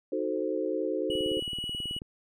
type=chord; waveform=sine; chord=D# diminished seventh; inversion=none; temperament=equal; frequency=311.1 / 370 / 440 / 523.3 Hz; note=D#4 / F#4 / A4 / C5; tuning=0 / 0 / 0 / 0 cents; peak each=-33 dBFS; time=0.12-1.4 s; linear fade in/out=5 ms
type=click train; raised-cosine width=3 ms; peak=-28 dBFS; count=18; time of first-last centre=1.1-2.019 s; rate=18.5 Hz
type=tone; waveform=triangle; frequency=2927 Hz; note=F#7; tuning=19 cents flat; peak=-31 dBFS; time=1.1-1.99 s; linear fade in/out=5 ms
effects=none